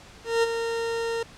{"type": "tone with ADSR envelope", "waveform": "40% pulse", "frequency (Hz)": 460.2, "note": "A#4", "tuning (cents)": -22, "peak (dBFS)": -17, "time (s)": [0.24, 1.23], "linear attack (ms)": 190, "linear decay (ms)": 24, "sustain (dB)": -8, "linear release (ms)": 4, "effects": ["pink hiss -48 dBFS RMS until 1.37 s", "low-pass 7000 Hz 12 dB/octave"]}